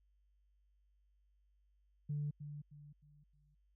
sine tone with echo, 146.83 Hz, D3, in tune, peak -35 dBFS, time 2.09-2.31 s, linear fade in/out 10 ms, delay 310 ms, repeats 4, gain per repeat -9 dB, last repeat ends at 3.55 s, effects tanh soft clip ceiling -31 dBFS + added 50 Hz sine -70 dBFS peak until 3.75 s

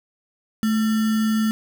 sine tone with sample-and-hold, 218.5 Hz, A3, 12 cents flat, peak -17 dBFS, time 0.63-1.51 s, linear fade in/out 0 ms, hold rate 1575 Hz, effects none

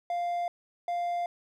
triangle tone pair in turn, 698 / 698 Hz, F5 / F5, -1 / -1 cents, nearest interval unison, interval 0 cents, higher neither, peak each -26 dBFS, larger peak neither, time 0.1-0.48 / 0.88-1.26 s, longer neither, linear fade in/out 2 ms, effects none

